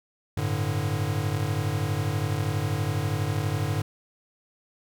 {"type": "chord", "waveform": "square", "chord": "G suspended second", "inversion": "none", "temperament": "equal with one note detuned", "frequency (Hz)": [97.72, 110, 146.83], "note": ["G2", "A2", "D3"], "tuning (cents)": [-5, 0, 0], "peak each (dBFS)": -30, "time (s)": [0.37, 3.82], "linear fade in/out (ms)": 5, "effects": []}